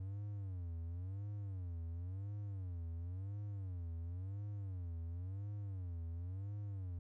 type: tone with vibrato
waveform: triangle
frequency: 92.5 Hz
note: F#2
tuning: in tune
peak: -39 dBFS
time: 0-6.99 s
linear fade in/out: 5 ms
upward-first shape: sine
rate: 0.95 Hz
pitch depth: 190 cents each way
effects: none